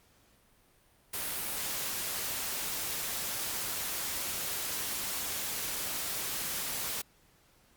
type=noise; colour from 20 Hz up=white; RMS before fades=-35 dBFS; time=1.13-7.02 s; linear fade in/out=10 ms; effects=pink hiss -65 dBFS RMS until 7.76 s + Opus 48 kbps